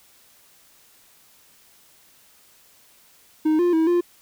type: tone with pitch steps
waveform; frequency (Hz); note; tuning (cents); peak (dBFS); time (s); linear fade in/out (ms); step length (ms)
triangle; 311.2 / 351.5 / 321.9 / 349.9; D#4 / F4 / E4 / F4; 0 / +11 / -41 / +3; -14; 3.45-4.01; 10; 140
effects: white hiss -55 dBFS RMS until 4.21 s